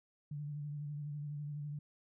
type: tone with vibrato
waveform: sine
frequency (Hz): 146.83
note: D3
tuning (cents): 0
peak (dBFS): -39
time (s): 0.31-1.79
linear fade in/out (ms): 5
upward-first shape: sine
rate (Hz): 12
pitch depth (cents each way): 36
effects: none